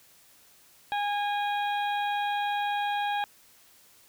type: harmonic tone with a mistuned harmonic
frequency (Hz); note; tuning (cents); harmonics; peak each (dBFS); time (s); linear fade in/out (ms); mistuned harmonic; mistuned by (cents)
820; G#5; -22; 1 / 2 / 3 / 4 / 5; -27 / -35 / -39 / -40 / -43; 0.92-3.24; 0; 5; -120
effects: white hiss -58 dBFS RMS until 4.08 s